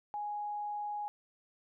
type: tone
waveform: sine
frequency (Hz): 830.6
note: G#5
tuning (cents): 0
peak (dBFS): -35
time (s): 0.14-1.08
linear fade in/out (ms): 0
effects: none